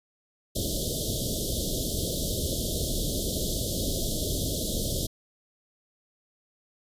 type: band-stop noise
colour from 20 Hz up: pink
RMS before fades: -29 dBFS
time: 0.55-5.07 s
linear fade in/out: 10 ms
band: 650 to 3200 Hz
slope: 96 dB/octave
effects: resampled to 32000 Hz